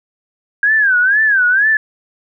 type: tone with vibrato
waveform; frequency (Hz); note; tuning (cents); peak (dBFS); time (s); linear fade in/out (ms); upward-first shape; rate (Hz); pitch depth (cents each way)
sine; 1602; G6; +37; -9; 0.63-1.77; 2; sine; 2.1; 170
effects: none